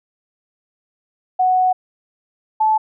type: tone pair in turn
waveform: sine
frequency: 740 / 869.6 Hz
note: F#5 / A5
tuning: 0 / -21 cents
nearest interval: minor third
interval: 279 cents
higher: second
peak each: -12 dBFS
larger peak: neither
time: 1.39-1.73 / 2.6-2.78 s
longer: first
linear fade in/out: 10 ms
effects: none